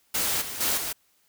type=noise with level steps; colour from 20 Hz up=white; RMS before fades=-26 / -35 / -25 / -31 dBFS; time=0.14-0.93 s; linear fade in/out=10 ms; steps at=0.41 / 0.6 / 0.77 s; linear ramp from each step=10 ms; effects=white hiss -66 dBFS RMS until 1.28 s